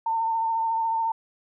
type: tone with vibrato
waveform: sine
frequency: 904 Hz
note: A5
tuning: 47 cents sharp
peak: -22 dBFS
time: 0.06-1.12 s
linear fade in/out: 5 ms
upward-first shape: sine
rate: 14 Hz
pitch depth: 24 cents each way
effects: none